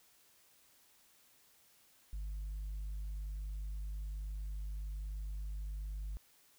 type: tone with tanh clipping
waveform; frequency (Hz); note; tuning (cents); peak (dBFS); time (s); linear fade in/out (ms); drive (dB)
sine; 50.6; G#1; -44; -39; 2.13-6.17; 0; 1
effects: white hiss -67 dBFS RMS until 6.58 s